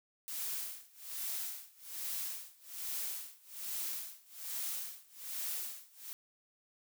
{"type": "noise with tremolo", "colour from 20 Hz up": "blue", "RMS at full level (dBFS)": -38, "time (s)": [0.28, 6.13], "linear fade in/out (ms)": 0, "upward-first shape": "sine", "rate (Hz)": 1.2, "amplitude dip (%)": 95, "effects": []}